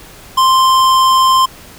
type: tone with tanh clipping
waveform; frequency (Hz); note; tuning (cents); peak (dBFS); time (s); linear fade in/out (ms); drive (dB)
sine; 1046.5; C6; 0; -9; 0.37-1.46; 10; 18
effects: pink hiss -37 dBFS RMS until 1.78 s